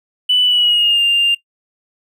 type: tone with pitch glide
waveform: triangle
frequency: 2982 to 2798 Hz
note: F#7 to F7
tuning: +13 to +3 cents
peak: -7 dBFS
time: 0.29-1.35 s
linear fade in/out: 10 ms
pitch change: -110 cents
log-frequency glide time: 0.44-1.03 s
effects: noise-tail reverb RT60 0.1 s tail -20 dB re dry + tanh soft clip ceiling -8 dBFS